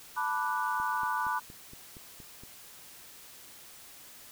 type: chord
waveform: sine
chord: B minor seventh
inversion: third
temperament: equal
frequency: 880 / 987.8 / 1174.7 / 1480 Hz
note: A5 / B5 / D6 / F#6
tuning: 0 / 0 / 0 / 0 cents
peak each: -35 / -32 / -35 / -35 dBFS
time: 0.16-1.4 s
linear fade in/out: 20 ms
type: click train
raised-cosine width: 3 ms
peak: -36 dBFS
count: 8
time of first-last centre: 0.8-2.436 s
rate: 4.28 Hz
effects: white hiss -51 dBFS RMS until 4.31 s